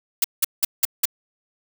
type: noise bursts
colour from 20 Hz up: blue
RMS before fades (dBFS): -17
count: 5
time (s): 0.22-1.055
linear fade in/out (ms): 5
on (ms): 23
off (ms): 180
effects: none